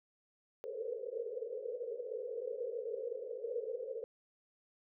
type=band-pass noise; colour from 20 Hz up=white; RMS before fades=-41 dBFS; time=0.64-4.04 s; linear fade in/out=0 ms; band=440 to 510 Hz; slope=96 dB/octave; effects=none